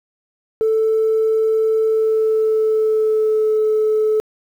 sine tone with pitch glide, 440.9 to 432.1 Hz, A4 to A4, +4 to -31 cents, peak -12 dBFS, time 0.61-4.2 s, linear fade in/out 0 ms, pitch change -35 cents, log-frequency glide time 1.86-3.66 s, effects tanh soft clip ceiling -10 dBFS + 8-bit

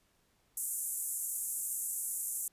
white band-pass noise, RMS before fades -37 dBFS, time 0.57-2.48 s, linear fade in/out 2 ms, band 7300 to 13000 Hz, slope 48 dB/octave, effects pink hiss -72 dBFS RMS until 2.52 s + resampled to 32000 Hz

